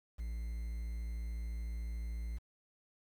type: tone with quantisation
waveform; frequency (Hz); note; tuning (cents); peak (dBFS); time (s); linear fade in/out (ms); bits
triangle; 56.9; A#1; -41; -35; 0.18-2.39; 20; 10
effects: none